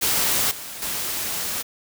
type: noise with level steps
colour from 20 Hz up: white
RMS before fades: -21 / -35 / -27 dBFS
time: 0.01-1.63 s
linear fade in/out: 20 ms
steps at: 0.51 / 0.82 s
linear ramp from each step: 2 ms
effects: none